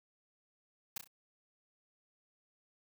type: noise with echo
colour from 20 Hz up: white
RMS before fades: -38 dBFS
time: 0.96-0.98 s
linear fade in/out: 5 ms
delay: 32 ms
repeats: 3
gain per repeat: -8 dB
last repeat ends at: 1.076 s
effects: none